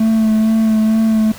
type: tone with vibrato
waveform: triangle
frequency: 220 Hz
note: A3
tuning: in tune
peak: -8 dBFS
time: 0-1.32 s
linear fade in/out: 5 ms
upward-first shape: sine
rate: 2.2 Hz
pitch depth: 20 cents each way
effects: pink hiss -35 dBFS RMS until 1.38 s